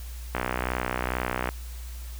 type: click train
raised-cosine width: 0.5 ms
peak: -11 dBFS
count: 72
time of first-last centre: 0.35-1.49 s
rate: 62.3 Hz
effects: added 60 Hz sine -35 dBFS peak until 2.19 s + white hiss -48 dBFS RMS until 2.19 s